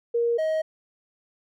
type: tone pair in turn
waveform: sine / triangle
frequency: 470 / 631.4 Hz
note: A#4 / D#5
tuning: +14 / +25 cents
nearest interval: perfect fourth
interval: 511 cents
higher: second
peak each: -20 dBFS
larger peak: neither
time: 0.14-0.38 / 0.38-0.62 s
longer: neither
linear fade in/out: 10 ms
effects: none